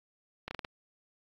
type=slowing click train; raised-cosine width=0.3 ms; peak=-21 dBFS; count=5; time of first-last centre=0.48-0.648 s; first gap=30 ms; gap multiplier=1.23; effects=AAC 64 kbps